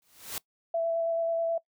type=noise with exponential growth; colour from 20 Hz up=white; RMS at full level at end=-32 dBFS; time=0.02-0.38 s; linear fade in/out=1 ms; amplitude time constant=77 ms
type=tone with vibrato; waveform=sine; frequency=665 Hz; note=E5; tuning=15 cents sharp; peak=-25 dBFS; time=0.74-1.58 s; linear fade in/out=5 ms; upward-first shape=square; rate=9.3 Hz; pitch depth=8 cents each way
effects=noise-tail reverb RT60 0.1 s tail -22 dB re dry